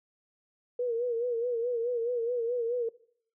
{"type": "tone with vibrato", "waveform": "sine", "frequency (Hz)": 475.8, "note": "A#4", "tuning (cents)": 35, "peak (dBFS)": -27, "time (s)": [0.79, 2.89], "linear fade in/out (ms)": 5, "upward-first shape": "sine", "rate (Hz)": 4.7, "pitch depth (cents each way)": 77, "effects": ["noise-tail reverb RT60 0.6 s tail -20 dB re dry"]}